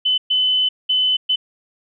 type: tone bursts at uneven times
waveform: sine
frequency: 3023 Hz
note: F#7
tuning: 36 cents sharp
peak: -14 dBFS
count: 4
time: 0.05-0.18 / 0.3-0.69 / 0.89-1.17 / 1.29-1.36 s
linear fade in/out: 10 ms
effects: none